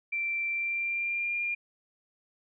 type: tone with pitch glide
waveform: sine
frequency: 2349 to 2404 Hz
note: D7 to D7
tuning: 0 to +40 cents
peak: -28 dBFS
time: 0.12-1.55 s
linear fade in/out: 10 ms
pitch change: +40 cents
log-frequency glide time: 0.5-1.37 s
effects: none

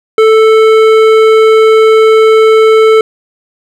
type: tone with hard clipping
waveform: sine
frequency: 440 Hz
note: A4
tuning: in tune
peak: -4 dBFS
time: 0.18-3.01 s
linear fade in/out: 2 ms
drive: 12 dB
effects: none

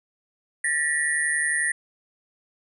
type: tone cluster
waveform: sine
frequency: 1777 / 1928 / 9280 Hz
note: A6 / B6 / D9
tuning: +17 / -42 / -22 cents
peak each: -26 / -24 / -28 dBFS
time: 0.64-1.72 s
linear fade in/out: 5 ms
effects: none

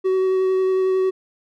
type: tone with vibrato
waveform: triangle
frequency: 376.5 Hz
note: F#4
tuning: 30 cents sharp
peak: -14 dBFS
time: 0.04-1.11 s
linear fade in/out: 20 ms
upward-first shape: sine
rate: 11 Hz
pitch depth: 10 cents each way
effects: none

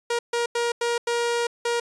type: tone bursts at uneven times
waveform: sawtooth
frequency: 473.2 Hz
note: A#4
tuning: 26 cents sharp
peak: -18 dBFS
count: 6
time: 0.1-0.19 / 0.33-0.46 / 0.55-0.72 / 0.81-0.98 / 1.07-1.47 / 1.65-1.8 s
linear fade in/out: 5 ms
effects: resampled to 22050 Hz

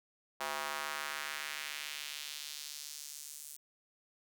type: tone with high-pass filter sweep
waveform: square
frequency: 73.5 Hz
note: D2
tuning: 2 cents sharp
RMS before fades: -42 dBFS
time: 0.4-3.57 s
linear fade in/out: 10 ms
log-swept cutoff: 850 to 8600 Hz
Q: 1.3
effects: none

